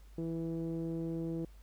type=tone with low-pass filter; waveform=sawtooth; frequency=164.81 Hz; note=E3; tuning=in tune; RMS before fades=-37 dBFS; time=0.18-1.45 s; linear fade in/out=2 ms; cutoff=400 Hz; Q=3.7; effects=added 50 Hz sine -52 dBFS peak until 1.62 s + pink hiss -67 dBFS RMS until 1.62 s